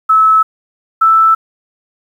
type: tone pair in turn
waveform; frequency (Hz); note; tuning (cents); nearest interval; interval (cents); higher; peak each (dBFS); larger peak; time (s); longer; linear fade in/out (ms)
sine; 1300 / 1320.4; E6 / E6; -24 / +2; unison; 26; second; -5; neither; 0.09-0.43 / 1.01-1.35; neither; 10
effects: 7-bit

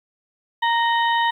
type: harmonic tone with a mistuned harmonic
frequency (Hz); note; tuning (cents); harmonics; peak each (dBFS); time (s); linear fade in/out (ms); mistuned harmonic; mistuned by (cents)
931; A#5; -2; 1 / 2 / 3 / 4; -18 / -23 / -29 / -30; 0.62-1.31; 10; 3; +140
effects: 9-bit

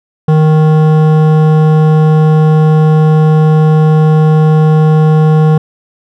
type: tone with hard clipping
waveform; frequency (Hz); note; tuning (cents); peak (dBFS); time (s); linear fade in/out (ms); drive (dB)
triangle; 155.56; D#3; 0; -6; 0.28-5.58; 5; 17
effects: none

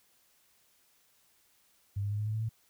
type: tone with pitch steps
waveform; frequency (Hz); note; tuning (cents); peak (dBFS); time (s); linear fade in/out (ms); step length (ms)
sine; 100 / 101.92 / 103.89 / 105.89 / 107.92 / 110 / 112.12; G2 / G#2 / G#2 / G#2 / A2 / A2 / A2; +35 / -32 / +1 / +34 / -33 / 0 / +33; -30; 1.96-2.492; 10; 76
effects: white hiss -68 dBFS RMS until 2.69 s

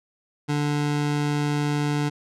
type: tone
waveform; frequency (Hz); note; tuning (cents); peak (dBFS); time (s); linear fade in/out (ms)
25% pulse; 146.83; D3; 0; -18; 0.48-2.1; 20
effects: low-pass 8000 Hz 12 dB/octave

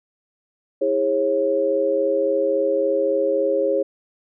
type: tone cluster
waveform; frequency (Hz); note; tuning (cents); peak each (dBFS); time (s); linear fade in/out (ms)
sine; 325.3 / 408.9 / 543; E4 / G#4 / C#5; -23 / -27 / -36; -26 / -22 / -19; 0.81-3.83; 10
effects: none

